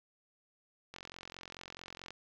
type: click train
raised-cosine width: 0.2 ms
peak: -28 dBFS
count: 53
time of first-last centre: 0.94-2.106 s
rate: 44.6 Hz
effects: low-pass 6000 Hz 12 dB/octave + 10-bit